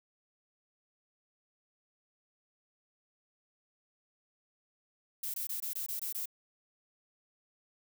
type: noise bursts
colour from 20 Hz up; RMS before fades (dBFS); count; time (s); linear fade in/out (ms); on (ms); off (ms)
violet; -37; 8; 5.23-6.257; 5; 110; 21
effects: none